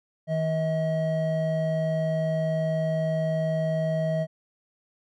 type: tone pair together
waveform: triangle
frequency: 159.5 / 638 Hz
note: D#3 / D#5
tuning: +43 / +43 cents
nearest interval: 2 octaves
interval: 2400 cents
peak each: -24 dBFS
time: 0.27-4.27 s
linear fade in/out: 50 ms
effects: none